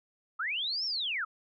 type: linear two-way sweep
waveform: sine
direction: up then down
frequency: 1200 to 5540 to 1200 Hz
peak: -30 dBFS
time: 0.39-1.25 s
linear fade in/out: 10 ms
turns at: 0.85 s
effects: none